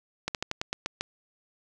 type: slowing click train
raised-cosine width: 0.2 ms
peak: -12 dBFS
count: 8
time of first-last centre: 0.28-1.01 s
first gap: 68 ms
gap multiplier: 1.14
effects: none